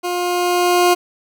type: tone with level ramp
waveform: 20% pulse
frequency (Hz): 355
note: F4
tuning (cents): +28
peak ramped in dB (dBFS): -15 to -5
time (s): 0.03-0.95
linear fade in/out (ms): 20
effects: none